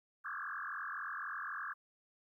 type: tone with frequency modulation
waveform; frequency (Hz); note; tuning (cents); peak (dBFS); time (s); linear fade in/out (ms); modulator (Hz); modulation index
sine; 1396.9; F6; 0; -39; 0.24-1.74; 20; 43.8; 6.7
effects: 13-bit